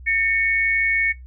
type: tone pair together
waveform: sine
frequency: 1818 / 2217 Hz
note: A#6 / C#7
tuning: -44 / 0 cents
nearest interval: minor third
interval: 344 cents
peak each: -22 / -18 dBFS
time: 0.06-1.13 s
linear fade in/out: 20 ms
effects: noise-tail reverb RT60 0.2 s tail -23 dB re dry + added 63 Hz sine -37 dBFS peak until 1.26 s